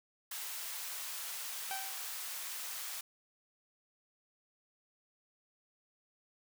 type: high-pass noise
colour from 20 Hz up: white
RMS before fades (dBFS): -42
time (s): 0.31-3.01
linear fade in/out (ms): 5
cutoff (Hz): 810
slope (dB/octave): 12
type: tone with exponential decay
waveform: sawtooth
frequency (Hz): 774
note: G5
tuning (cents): -22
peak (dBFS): -33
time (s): 1.71-2.17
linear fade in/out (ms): 0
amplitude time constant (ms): 100
effects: none